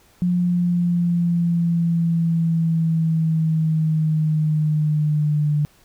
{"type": "exponential sweep", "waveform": "sine", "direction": "down", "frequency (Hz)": [178.1, 148.2], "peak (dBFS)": -16, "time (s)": [0.22, 5.65], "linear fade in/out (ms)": 0, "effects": ["pink hiss -55 dBFS RMS until 5.84 s"]}